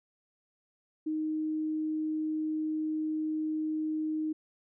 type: tone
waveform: sine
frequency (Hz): 311.1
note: D#4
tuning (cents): 0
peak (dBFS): -29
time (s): 1.06-4.33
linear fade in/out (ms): 10
effects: none